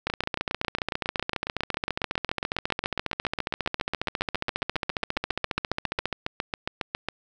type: two click trains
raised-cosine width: 0.3 ms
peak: -11 / -10 dBFS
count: 52 / 89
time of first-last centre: 0.1-7.086 / 0.07-6.056 s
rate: 7.3 / 14.7 Hz
effects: none